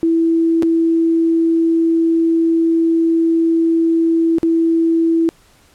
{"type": "tone with dropouts", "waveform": "sine", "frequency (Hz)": 329.6, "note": "E4", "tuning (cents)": 0, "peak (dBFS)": -11, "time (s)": [0.03, 5.29], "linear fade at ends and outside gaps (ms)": 0, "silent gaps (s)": [[0.624, 0.631], [4.384, 4.431]], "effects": ["pink hiss -51 dBFS RMS until 5.74 s", "low-pass 12000 Hz 12 dB/octave"]}